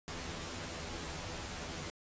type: noise with comb filter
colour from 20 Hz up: pink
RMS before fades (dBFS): -42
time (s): 0.08-1.9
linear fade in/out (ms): 0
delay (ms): 12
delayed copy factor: +1
effects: resampled to 16000 Hz